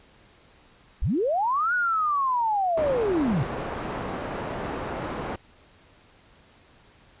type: linear two-way sweep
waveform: sine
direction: up then down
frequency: 30.52 to 1480 to 118.3 Hz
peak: -21 dBFS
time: 1.02-3.43 s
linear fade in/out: 0 ms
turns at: 1.74 s
type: low-pass noise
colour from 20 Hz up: white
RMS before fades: -32 dBFS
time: 2.77-5.36 s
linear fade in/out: 5 ms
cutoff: 890 Hz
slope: 12 dB/octave
effects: pink hiss -56 dBFS RMS until 7.2 s + resampled to 8000 Hz